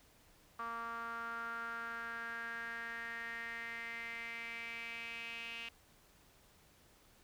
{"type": "tone with band-pass filter sweep", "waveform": "sawtooth", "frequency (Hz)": 231.5, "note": "A#3", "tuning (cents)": -12, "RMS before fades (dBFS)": -44, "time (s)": [0.59, 5.69], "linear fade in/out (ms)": 5, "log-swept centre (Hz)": [1200, 2700], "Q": 6.4, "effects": ["pink hiss -66 dBFS RMS until 7.23 s"]}